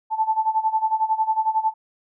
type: tone with tremolo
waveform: sine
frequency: 878 Hz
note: A5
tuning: 4 cents flat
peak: -15 dBFS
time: 0.1-1.74 s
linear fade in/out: 50 ms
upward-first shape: sine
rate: 11 Hz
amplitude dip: 85%
effects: none